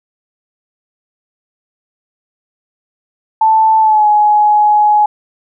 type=tone with pitch glide; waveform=sine; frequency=880 to 840.3 Hz; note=A5 to G#5; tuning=0 to +20 cents; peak=-6 dBFS; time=3.41-5.06 s; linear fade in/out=5 ms; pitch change=-80 cents; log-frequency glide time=3.8-4.07 s; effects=none